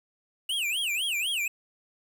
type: tone with vibrato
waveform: square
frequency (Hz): 2778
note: F7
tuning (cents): -10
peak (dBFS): -27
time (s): 0.49-1.48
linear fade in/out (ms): 5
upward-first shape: sine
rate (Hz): 4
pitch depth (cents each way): 300
effects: 9-bit